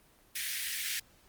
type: high-pass noise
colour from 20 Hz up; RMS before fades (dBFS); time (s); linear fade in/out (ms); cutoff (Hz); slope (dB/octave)
pink; -35; 0.35-1; 10; 1700; 48
effects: pink hiss -63 dBFS RMS until 1.28 s + Opus 24 kbps